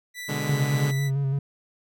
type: tone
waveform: sawtooth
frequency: 1975.5 Hz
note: B6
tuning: in tune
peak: -30 dBFS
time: 0.14-1.11 s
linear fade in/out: 50 ms
type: chord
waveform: sawtooth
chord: G# diminished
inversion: first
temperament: equal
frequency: 123.47 / 146.83 / 207.7 Hz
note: B2 / D3 / G#3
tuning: 0 / 0 / 0 cents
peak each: -29 / -25 / -29 dBFS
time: 0.28-0.92 s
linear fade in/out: 20 ms
type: tone with vibrato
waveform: triangle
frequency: 137.6 Hz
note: C#3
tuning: 12 cents flat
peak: -20 dBFS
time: 0.49-1.39 s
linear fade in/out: 5 ms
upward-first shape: square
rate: 6 Hz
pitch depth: 29 cents each way
effects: none